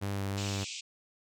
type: tone with vibrato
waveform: sawtooth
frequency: 99.1 Hz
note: G2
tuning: 19 cents sharp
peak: -28 dBFS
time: 0.01-0.65 s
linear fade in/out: 20 ms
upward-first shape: sine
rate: 2.9 Hz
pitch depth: 17 cents each way
type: band-pass noise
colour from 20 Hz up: pink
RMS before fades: -41 dBFS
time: 0.37-0.81 s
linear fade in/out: 10 ms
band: 2300 to 8000 Hz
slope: 96 dB/octave
effects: none